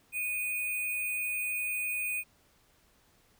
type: tone with sample-and-hold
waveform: sine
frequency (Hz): 2478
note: D#7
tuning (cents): -8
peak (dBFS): -30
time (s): 0.12-2.24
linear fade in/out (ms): 50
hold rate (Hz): 11025
effects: pink hiss -66 dBFS RMS until 3.39 s